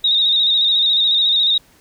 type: tone with vibrato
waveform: sine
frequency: 3729 Hz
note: A#7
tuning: in tune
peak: -12 dBFS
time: 0.04-1.58 s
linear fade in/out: 5 ms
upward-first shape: square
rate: 14 Hz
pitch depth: 38 cents each way
effects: pink hiss -52 dBFS RMS until 1.8 s